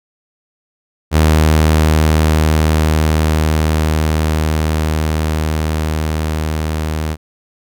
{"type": "tone with level ramp", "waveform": "sawtooth", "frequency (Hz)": 78, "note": "D#2", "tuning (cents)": 5, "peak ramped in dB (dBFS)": [-4, -13], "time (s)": [1.11, 7.17], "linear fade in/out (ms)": 50, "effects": []}